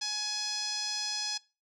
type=tone with low-pass filter; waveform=5% pulse; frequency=842 Hz; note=G#5; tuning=24 cents sharp; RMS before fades=-34 dBFS; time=0.01-1.38 s; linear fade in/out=10 ms; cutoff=5200 Hz; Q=4.1; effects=noise-tail reverb RT60 0.3 s tail -22 dB re dry